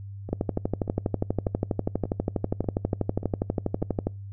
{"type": "two click trains", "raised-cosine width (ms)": 2, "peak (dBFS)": [-11, -21], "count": [47, 7], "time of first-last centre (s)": [[0.33, 4.07], [0.29, 3.819]], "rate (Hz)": [12.3, 1.7], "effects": ["noise-tail reverb RT60 0.3 s tail -26 dB re dry", "added 99 Hz sine -36 dBFS peak until 4.32 s"]}